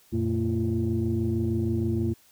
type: tone cluster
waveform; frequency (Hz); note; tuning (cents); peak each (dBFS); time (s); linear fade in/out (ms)
sine; 89.4 / 115.8 / 225.8 / 341.1; F2 / A#2 / A3 / F4; +41 / -11 / +45 / -41; -28; 0.12-2.14; 20
effects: tanh soft clip ceiling -16 dBFS + white hiss -59 dBFS RMS until 2.31 s